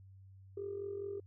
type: tone with amplitude modulation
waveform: sine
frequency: 400.3 Hz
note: G4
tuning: 36 cents sharp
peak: -35 dBFS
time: 0.57-1.2 s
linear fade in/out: 5 ms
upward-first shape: sine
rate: 44.9 Hz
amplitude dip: 65%
effects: tanh soft clip ceiling -31 dBFS + added 96 Hz sine -54 dBFS peak until 1.26 s